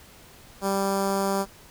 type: tone with notch filter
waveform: 10% pulse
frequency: 196 Hz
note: G3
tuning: in tune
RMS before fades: -25 dBFS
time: 0.61-1.46 s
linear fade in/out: 50 ms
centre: 2800 Hz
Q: 0.93
effects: pink hiss -50 dBFS RMS until 1.7 s